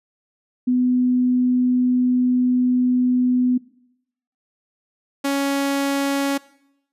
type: tone pair in turn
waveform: sine / sawtooth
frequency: 250 / 278.2 Hz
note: B3 / C#4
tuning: +21 / +6 cents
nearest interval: major second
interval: 185 cents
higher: second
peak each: -15 dBFS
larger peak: neither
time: 0.67-3.58 / 5.24-6.38 s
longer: first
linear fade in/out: 10 ms
effects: noise-tail reverb RT60 0.8 s tail -21 dB re dry + resampled to 32000 Hz